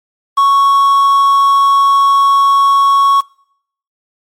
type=tone with quantisation; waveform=triangle; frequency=1108.7 Hz; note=C#6; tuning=in tune; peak=-4 dBFS; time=0.37-3.21 s; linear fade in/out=10 ms; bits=5; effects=noise-tail reverb RT60 0.7 s tail -25 dB re dry + MP3 64 kbps